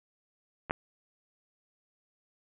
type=clicks; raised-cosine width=0.5 ms; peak=-24 / -11 dBFS; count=2; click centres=0.697 / 0.709 s; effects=resampled to 8000 Hz + 7-bit